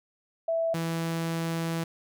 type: tone pair in turn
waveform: sine / sawtooth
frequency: 659.3 / 165.23 Hz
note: E5 / E3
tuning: 0 / +4 cents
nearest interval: 2 octaves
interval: 2396 cents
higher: first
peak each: -24 dBFS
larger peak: neither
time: 0.48-0.74 / 0.74-1.84 s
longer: second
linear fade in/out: 5 ms
effects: none